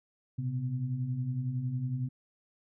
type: tone cluster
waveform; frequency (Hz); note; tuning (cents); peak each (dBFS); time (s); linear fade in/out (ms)
sine; 119.3 / 130.2 / 251.1; A#2 / C3 / B3; +41 / -8 / +29; -39 / -31 / -40; 0.38-2.09; 10
effects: none